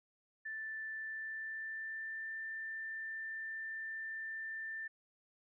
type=tone with pitch glide; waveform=sine; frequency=1763 to 1782.5 Hz; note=A6 to A6; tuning=+3 to +22 cents; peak=-40 dBFS; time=0.45-4.88 s; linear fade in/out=10 ms; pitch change=+19 cents; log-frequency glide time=0.93-2.32 s; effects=none